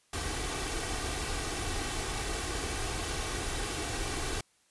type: noise with comb filter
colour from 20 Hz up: pink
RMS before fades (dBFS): -34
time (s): 0.13-4.41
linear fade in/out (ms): 5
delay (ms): 2.6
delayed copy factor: +0.55
effects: white hiss -68 dBFS RMS until 4.7 s + resampled to 24000 Hz